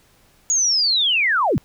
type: linear sweep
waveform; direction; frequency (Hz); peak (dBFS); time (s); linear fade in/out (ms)
sine; down; 6800 to 79; -15; 0.5-1.58; 0
effects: pink hiss -56 dBFS RMS until 1.64 s